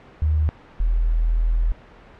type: tone pair in turn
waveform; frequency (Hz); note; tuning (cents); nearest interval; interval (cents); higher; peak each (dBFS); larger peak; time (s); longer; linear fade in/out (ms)
sine; 77 / 40.79; D#2 / E1; -17 / -17; major seventh; 1100; first; -16; neither; 0.22-0.49 / 0.8-1.72; second; 0
effects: pink hiss -46 dBFS RMS until 2.19 s + low-pass 2000 Hz 12 dB/octave